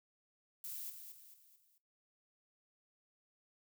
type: noise with echo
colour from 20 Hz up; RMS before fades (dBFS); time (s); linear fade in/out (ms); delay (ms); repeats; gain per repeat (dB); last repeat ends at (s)
violet; -45; 0.64-0.9; 2; 220; 4; -7; 1.78
effects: noise-tail reverb RT60 0.2 s tail -18 dB re dry